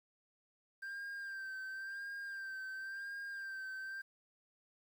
triangle tone with vibrato, 1579 Hz, G6, 12 cents sharp, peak -40 dBFS, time 0.82-4.02 s, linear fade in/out 10 ms, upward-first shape sine, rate 0.95 Hz, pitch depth 39 cents each way, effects 11-bit

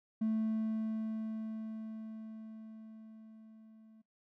triangle tone with level ramp, 220 Hz, A3, in tune, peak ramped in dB -26 to -55 dBFS, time 0.21-4.02 s, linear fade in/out 10 ms, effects noise-tail reverb RT60 0.1 s tail -18 dB re dry + tanh soft clip ceiling -25 dBFS

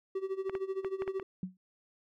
triangle tone with tremolo, 384.1 Hz, G4, 35 cents flat, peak -28 dBFS, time 0.15-1.23 s, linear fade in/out 5 ms, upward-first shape sine, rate 13 Hz, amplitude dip 85%
clicks, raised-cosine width 0.5 ms, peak -25 dBFS, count 6, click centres 0.496 / 0.552 / 0.847 / 1.021 / 1.078 / 1.198 s
sine tone with exponential decay, 185 Hz, F#3, in tune, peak -30 dBFS, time 1.43-1.57 s, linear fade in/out 2 ms, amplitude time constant 29 ms
effects none

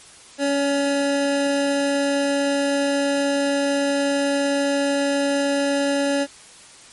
square tone pair together, 280 / 564.5 Hz, C#4 / C#5, +18 / +31 cents, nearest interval octave, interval 1213 cents, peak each -22 dBFS, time 0.38-6.27 s, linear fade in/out 50 ms, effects white hiss -45 dBFS RMS until 6.92 s + MP3 48 kbps

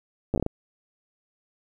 slowing click train, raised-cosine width 2 ms, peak -12 dBFS, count 7, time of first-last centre 0.34-0.464 s, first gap 9 ms, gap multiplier 1.33, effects 9-bit

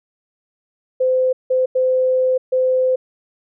sine tone bursts at uneven times, 514 Hz, C5, 31 cents flat, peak -13 dBFS, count 4, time 1-1.33 / 1.5-1.66 / 1.75-2.38 / 2.52-2.96 s, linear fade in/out 10 ms, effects none

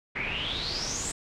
pink noise with low-pass filter sweep, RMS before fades -32 dBFS, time 0.15-1.12 s, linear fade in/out 10 ms, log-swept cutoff 2100 to 8000 Hz, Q 9.9, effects none

